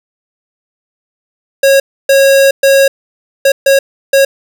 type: tone bursts at uneven times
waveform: square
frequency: 547 Hz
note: C#5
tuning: 23 cents flat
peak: -5 dBFS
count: 6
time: 1.63-1.8 / 2.09-2.51 / 2.63-2.88 / 3.45-3.52 / 3.66-3.79 / 4.13-4.25 s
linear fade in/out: 5 ms
effects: none